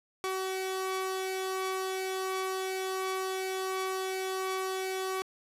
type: tone pair together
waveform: sawtooth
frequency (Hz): 378.2 / 1136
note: F#4 / C#6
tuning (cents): +38 / +42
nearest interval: octave + perfect fifth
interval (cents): 1904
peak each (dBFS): -28 / -36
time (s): 0.24-5.22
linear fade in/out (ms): 0
effects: resampled to 32000 Hz + 11-bit